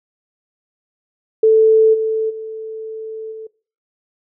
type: tone with level steps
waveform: sine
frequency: 440.6 Hz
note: A4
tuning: 2 cents sharp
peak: -7 / -15 / -25 / -28 dBFS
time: 1.43-3.47 s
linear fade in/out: 5 ms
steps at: 1.93 / 2.29 / 3.31 s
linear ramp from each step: 20 ms
effects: noise-tail reverb RT60 0.4 s tail -22 dB re dry